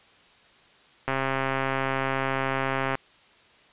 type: click train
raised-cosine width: 0.5 ms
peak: -11 dBFS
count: 252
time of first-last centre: 1.08-2.953 s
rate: 134 Hz
effects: white hiss -56 dBFS RMS until 3.72 s + resampled to 8000 Hz